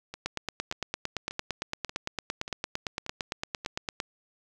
two click trains, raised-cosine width 0.2 ms, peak -21 / -13 dBFS, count 7 / 34, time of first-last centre 0.14-3.649 / 0.26-4.001 s, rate 1.71 / 8.82 Hz, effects none

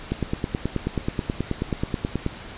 click train, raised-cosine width 3 ms, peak -10 dBFS, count 21, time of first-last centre 0.12-2.264 s, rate 9.33 Hz, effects pink hiss -39 dBFS RMS until 2.57 s + resampled to 8000 Hz

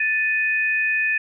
sine tone pair together, 1760 / 2492 Hz, A6 / D#7, 0 / +2 cents, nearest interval tritone, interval 602 cents, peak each -21 dBFS, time 0-1.18 s, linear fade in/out 5 ms, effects none

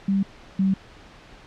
sine tone pair in turn, 196 / 192.19 Hz, G3 / G3, 0 / -34 cents, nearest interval unison, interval 34 cents, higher first, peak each -18 / -17 dBFS, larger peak second, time 0.08-0.23 / 0.59-0.74 s, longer neither, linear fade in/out 5 ms, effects pink hiss -47 dBFS RMS until 1.46 s + low-pass 4000 Hz 12 dB/octave

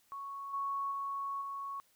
sine tone with level steps, 1108.7 Hz, C#6, in tune, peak -40 / -33 / -35 / -38 dBFS, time 0.12-1.8 s, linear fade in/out 0 ms, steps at 0.53 / 0.91 / 1.41 s, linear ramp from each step 10 ms, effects white hiss -70 dBFS RMS until 1.95 s

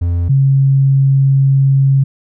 triangle / sine tone pair in turn, 86.4 / 136.24 Hz, F2 / C#3, -18 / -30 cents, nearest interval minor sixth, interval 788 cents, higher second, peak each -10 / -7 dBFS, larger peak second, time 0.01-0.29 / 0.29-2.04 s, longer second, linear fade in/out 10 ms, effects none

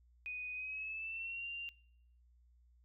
sine tone with pitch glide, 2489 to 2778 Hz, D#7 to F7, 0 to -10 cents, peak -40 dBFS, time 0.26-1.69 s, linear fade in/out 0 ms, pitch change +190 cents, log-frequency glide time 0.53-1.47 s, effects noise-tail reverb RT60 0.7 s tail -24 dB re dry + added 60 Hz sine -64 dBFS peak until 2.84 s

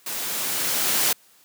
white noise with level ramp, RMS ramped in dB -30 to -20 dBFS, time 0.06-1.13 s, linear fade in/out 5 ms, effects white hiss -56 dBFS RMS until 1.44 s + high-pass 150 Hz 12 dB/octave

